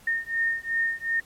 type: beating tone pair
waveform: sine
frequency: 1830 / 1832.7 Hz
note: A#6 / A#6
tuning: -32 / -30 cents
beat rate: 2.7 Hz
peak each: -27 dBFS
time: 0.07-1.2 s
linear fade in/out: 5 ms
effects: pink hiss -54 dBFS RMS until 1.25 s + MP3 64 kbps